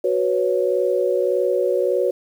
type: chord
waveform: sine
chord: F# suspended fourth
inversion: none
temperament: just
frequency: 370 / 493.3 / 555 Hz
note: F#4 / B4 / C#5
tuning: 0 / -2 / +2 cents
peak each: -21 dBFS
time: 0.04-2.11 s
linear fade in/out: 5 ms
effects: 8-bit